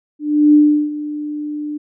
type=tone with ADSR envelope; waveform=sine; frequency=297.9 Hz; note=D4; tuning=25 cents sharp; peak=-5 dBFS; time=0.19-1.78 s; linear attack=350 ms; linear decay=360 ms; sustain=-16 dB; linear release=13 ms; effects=none